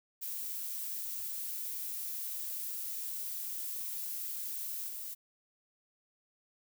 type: noise with level steps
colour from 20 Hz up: violet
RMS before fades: -39 / -42 dBFS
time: 0.21-5.15 s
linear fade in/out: 20 ms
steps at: 4.87 s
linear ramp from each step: 20 ms
effects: none